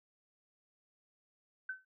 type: tone with exponential decay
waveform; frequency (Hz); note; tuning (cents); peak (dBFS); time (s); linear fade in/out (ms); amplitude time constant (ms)
sine; 1526; G6; -47; -34; 1.69-1.85; 5; 33
effects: noise-tail reverb RT60 0.1 s tail -17 dB re dry